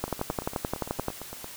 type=two click trains; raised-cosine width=1 ms; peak=-23 / -13 dBFS; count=13 / 13; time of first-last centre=0.08-1.444 / 0.04-1.083 s; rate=8.8 / 11.5 Hz; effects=white hiss -43 dBFS RMS until 1.56 s